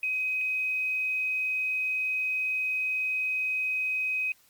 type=tone with quantisation; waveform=sine; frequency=2522 Hz; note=D#7; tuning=23 cents sharp; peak=-26 dBFS; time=0.03-4.32 s; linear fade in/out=2 ms; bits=9; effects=white hiss -62 dBFS RMS until 4.49 s + Opus 24 kbps